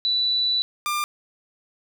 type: tone pair in turn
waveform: sine / sawtooth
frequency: 3963 / 1195.3 Hz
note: B7 / D6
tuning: +5 / +30 cents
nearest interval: octave + major sixth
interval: 2075 cents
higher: first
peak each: -19 dBFS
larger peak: neither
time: 0.05-0.62 / 0.86-1.04 s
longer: first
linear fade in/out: 0 ms
effects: none